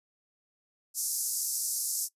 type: band-pass noise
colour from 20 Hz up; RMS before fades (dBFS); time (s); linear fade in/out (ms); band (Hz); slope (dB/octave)
white; -32; 0.94-2.09; 50; 5200 to 13000; 48
effects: noise-tail reverb RT60 0.1 s tail -21 dB re dry + resampled to 32000 Hz